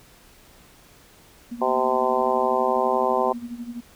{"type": "tone with tremolo", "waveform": "sine", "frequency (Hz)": 238.2, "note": "A#3", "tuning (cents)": 38, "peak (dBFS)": -28, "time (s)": [1.51, 3.81], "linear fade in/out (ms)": 10, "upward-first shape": "sine", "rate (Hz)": 12, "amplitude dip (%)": 75}
{"type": "harmonic tone", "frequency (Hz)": 128.7, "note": "C3", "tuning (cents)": -28, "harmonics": [3, 4, 5, 6, 7, 8], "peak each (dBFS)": [-26, -26, -26, -26, -26, -26], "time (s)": [1.61, 3.33], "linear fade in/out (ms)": 10}
{"effects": ["pink hiss -52 dBFS RMS until 3.95 s"]}